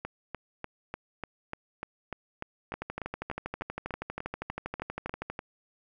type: two click trains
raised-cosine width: 0.5 ms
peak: -20 / -19 dBFS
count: 19 / 33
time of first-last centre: 0.05-5.391 / 2.74-5.3 s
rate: 3.37 / 12.5 Hz
effects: none